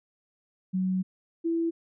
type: tone pair in turn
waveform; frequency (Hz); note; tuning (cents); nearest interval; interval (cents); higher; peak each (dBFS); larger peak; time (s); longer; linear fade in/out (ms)
sine; 186.5 / 332.3; F#3 / E4; +14 / +14; minor seventh; 1000; second; -24; neither; 0.73-1.03 / 1.44-1.71; first; 20
effects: none